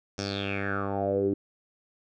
10% pulse tone with low-pass filter sweep, 99.2 Hz, G2, 21 cents sharp, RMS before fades -29 dBFS, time 0.18-1.34 s, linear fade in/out 5 ms, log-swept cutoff 5900 to 320 Hz, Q 6.4, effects none

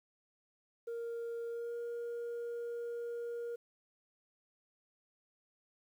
sine tone with pitch glide, 466.2 to 471.9 Hz, A#4 to A#4, 0 to +21 cents, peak -35 dBFS, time 0.87-3.56 s, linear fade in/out 10 ms, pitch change +21 cents, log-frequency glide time 1.49-1.74 s, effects tanh soft clip ceiling -37 dBFS + 11-bit

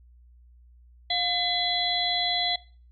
harmonic tone with a mistuned harmonic, 675 Hz, E5, 41 cents sharp, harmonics 1 / 3 / 5 / 6, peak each -30 / -32 / -28 / -27 dBFS, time 1.1-2.56 s, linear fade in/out 5 ms, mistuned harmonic 1, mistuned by +90 cents, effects noise-tail reverb RT60 0.4 s tail -20 dB re dry + added 60 Hz sine -51 dBFS peak until 2.91 s

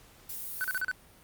violet noise, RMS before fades -38 dBFS, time 0.29-0.81 s, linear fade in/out 5 ms
triangle tone bursts, 1508 Hz, F#6, 32 cents sharp, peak -26 dBFS, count 5, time 0.61-0.914 s, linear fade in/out 0 ms, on 32 ms, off 36 ms
effects pink hiss -57 dBFS RMS until 1.23 s + Opus 48 kbps

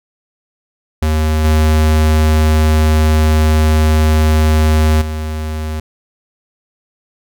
square tone with level steps, 77.78 Hz, D#2, in tune, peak -12 / -9 / -19 dBFS, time 1.02-5.8 s, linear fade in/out 5 ms, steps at 1.44 / 5.01 s, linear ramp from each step 10 ms, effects none

